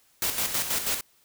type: noise with tremolo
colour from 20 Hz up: white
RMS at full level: -26 dBFS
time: 0.22-1.01 s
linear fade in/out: 2 ms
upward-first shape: square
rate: 6.2 Hz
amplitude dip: 55%
effects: white hiss -63 dBFS RMS until 1.24 s